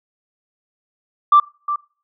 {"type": "tone with echo", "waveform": "sine", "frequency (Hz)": 1174.7, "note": "D6", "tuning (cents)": 0, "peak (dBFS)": -6, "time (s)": [1.32, 1.4], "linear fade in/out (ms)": 5, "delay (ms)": 360, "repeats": 1, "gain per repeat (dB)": -12, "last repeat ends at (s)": 1.76, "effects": ["noise-tail reverb RT60 0.4 s tail -23 dB re dry", "tanh soft clip ceiling -2 dBFS"]}